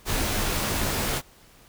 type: noise with comb filter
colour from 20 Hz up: pink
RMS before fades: -26 dBFS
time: 0.05-1.22 s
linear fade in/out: 50 ms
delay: 17 ms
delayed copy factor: -0.55
effects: pink hiss -54 dBFS RMS until 1.68 s